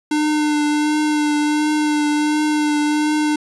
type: tone with vibrato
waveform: square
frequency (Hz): 300.4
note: D4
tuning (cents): +39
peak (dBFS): -16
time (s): 0.11-3.36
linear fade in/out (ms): 5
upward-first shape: triangle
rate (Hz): 1.4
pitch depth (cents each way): 22
effects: resampled to 24000 Hz